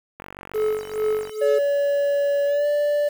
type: click train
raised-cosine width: 0.5 ms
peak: -21 dBFS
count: 53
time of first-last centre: 0.2-1.295 s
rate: 47.5 Hz
type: tone with tremolo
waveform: triangle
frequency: 430.1 Hz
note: A4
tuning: 39 cents flat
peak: -16 dBFS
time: 0.54-1.59 s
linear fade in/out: 10 ms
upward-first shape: sine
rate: 2.3 Hz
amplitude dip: 85%
type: tone with pitch glide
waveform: triangle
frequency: 569 to 585.7 Hz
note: C#5 to D5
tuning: +45 to -5 cents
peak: -16 dBFS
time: 1.41-3.09 s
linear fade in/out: 10 ms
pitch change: +50 cents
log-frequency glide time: 2.46-2.67 s
effects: 7-bit